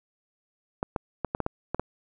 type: clicks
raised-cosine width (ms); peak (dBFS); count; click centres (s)
1; -13; 8; 0.829 / 0.962 / 1.247 / 1.349 / 1.403 / 1.464 / 1.746 / 1.796
effects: none